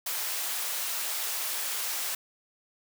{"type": "high-pass noise", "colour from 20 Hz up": "white", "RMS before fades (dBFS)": -32, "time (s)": [0.06, 2.15], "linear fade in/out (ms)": 5, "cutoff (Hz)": 630, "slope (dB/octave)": 12, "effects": []}